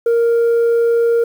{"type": "tone", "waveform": "sine", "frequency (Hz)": 466.2, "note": "A#4", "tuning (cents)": 0, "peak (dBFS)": -8, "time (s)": [0.06, 1.24], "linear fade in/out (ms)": 5, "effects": ["tanh soft clip ceiling -10 dBFS", "7-bit"]}